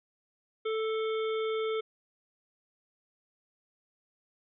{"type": "harmonic tone with a mistuned harmonic", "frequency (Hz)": 440, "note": "A4", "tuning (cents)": 0, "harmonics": [1, 3, 5, 7, 8], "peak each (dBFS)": [-29, -39, -43, -46, -47], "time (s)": [0.65, 1.81], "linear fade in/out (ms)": 10, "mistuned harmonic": 7, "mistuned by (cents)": 46, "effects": []}